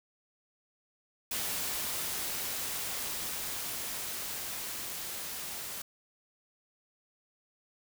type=noise with level ramp; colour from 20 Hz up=white; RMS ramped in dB=-34 to -40 dBFS; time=1.31-5.82 s; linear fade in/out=5 ms; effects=none